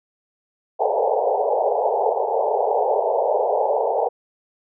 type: band-pass noise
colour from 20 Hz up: pink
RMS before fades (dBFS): -20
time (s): 0.79-4.09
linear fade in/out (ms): 20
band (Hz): 420 to 900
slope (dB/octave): 96
effects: none